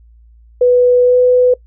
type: tone with pitch glide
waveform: sine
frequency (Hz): 493.9 to 498.8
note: B4 to B4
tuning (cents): 0 to +17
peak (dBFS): -6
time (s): 0.61-1.54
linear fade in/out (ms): 5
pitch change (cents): +17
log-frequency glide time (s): 1.04-1.17
effects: noise-tail reverb RT60 0.1 s tail -21 dB re dry + added 57 Hz sine -41 dBFS peak until 1.66 s